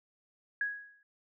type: tone with exponential decay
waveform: sine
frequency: 1661.2 Hz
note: G#6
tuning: in tune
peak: -27 dBFS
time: 0.61-1.03 s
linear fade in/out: 2 ms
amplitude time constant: 91 ms
effects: none